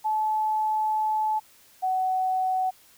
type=tone pair in turn; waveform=sine; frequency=864 / 748.5 Hz; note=A5 / F#5; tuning=-32 / +20 cents; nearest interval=major second; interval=248 cents; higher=first; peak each=-22 dBFS; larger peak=neither; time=0.04-1.4 / 1.82-2.71 s; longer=first; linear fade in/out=20 ms; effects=white hiss -56 dBFS RMS until 2.97 s